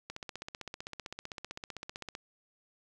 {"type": "click train", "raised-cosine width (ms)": 0.2, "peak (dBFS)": -23, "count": 33, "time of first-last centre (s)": [0.1, 2.151], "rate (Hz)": 15.6, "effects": []}